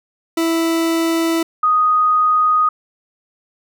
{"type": "tone pair in turn", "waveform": ["40% pulse", "sine"], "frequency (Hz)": [329.6, 1244.4], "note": ["E4", "D#6"], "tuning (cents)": [0, 0], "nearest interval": "octave + major seventh", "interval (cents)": 2300, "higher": "second", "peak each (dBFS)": [-14, -11], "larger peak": "second", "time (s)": [[0.37, 1.43], [1.63, 2.69]], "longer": "neither", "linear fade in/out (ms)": 5, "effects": []}